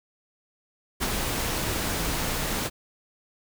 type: noise with ADSR envelope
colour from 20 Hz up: pink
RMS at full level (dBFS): -25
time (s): 1-2.7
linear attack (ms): 26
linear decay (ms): 39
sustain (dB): -3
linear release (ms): 39
effects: none